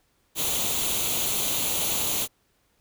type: noise with comb filter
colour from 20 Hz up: white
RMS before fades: -26 dBFS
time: 0.35-2.28 s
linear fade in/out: 50 ms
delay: 0.29 ms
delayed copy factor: +0.65
effects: pink hiss -68 dBFS RMS until 2.8 s